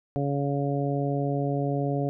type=harmonic tone; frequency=141 Hz; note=C#3; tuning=30 cents sharp; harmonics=1 / 2 / 3 / 4 / 5; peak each=-27 / -30 / -32 / -33 / -34 dBFS; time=0.16-2.09 s; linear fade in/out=0 ms; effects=none